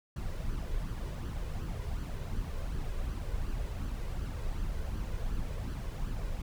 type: noise with flanger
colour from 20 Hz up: brown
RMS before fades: -35 dBFS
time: 0.16-6.42 s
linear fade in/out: 5 ms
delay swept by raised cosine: 0.65 to 2.05 ms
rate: 2.7 Hz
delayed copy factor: +0.5
effects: none